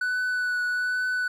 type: tone with vibrato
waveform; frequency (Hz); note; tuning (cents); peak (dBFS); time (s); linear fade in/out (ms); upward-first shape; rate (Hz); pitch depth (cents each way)
triangle; 1487; F#6; +8; -22; 0.01-1.28; 5; triangle; 1.2; 18
effects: none